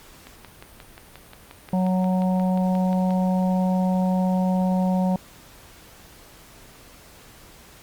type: click train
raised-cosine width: 0.3 ms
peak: -24 dBFS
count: 17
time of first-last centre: 0.27-3.107 s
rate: 5.64 Hz
type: harmonic tone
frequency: 185 Hz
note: F#3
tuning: in tune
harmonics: 1 / 3 / 4 / 5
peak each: -19 / -29 / -31 / -33 dBFS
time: 1.73-5.16 s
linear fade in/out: 2 ms
effects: pink hiss -48 dBFS RMS until 7.82 s + Opus 48 kbps